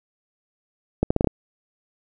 accelerating click train, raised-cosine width 2 ms, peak -5 dBFS, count 6, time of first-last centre 1.03-1.272 s, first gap 75 ms, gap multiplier 0.78, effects none

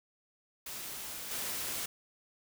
white noise with level steps, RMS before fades -42 / -37 dBFS, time 0.66-1.86 s, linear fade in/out 5 ms, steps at 1.31 s, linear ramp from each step 2 ms, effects none

